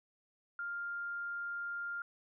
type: tone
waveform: sine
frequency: 1400 Hz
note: F6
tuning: 4 cents sharp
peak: -37 dBFS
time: 0.59-2.02 s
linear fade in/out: 2 ms
effects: none